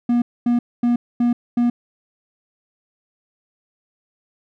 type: tone bursts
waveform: triangle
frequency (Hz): 240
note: B3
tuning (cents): -49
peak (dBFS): -12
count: 5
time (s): 0.09-1.7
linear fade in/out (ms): 5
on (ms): 130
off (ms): 240
effects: none